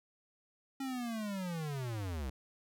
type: linear sweep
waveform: square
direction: down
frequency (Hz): 273.5 to 61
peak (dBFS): -37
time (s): 0.8-2.3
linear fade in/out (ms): 5
effects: none